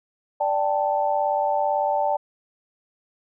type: chord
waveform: sine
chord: D suspended fourth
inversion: none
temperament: just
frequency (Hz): 587.3 / 783.1 / 881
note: D5 / G5 / A5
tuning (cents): 0 / -2 / +2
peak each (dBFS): -24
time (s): 0.4-2.17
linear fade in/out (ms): 10
effects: none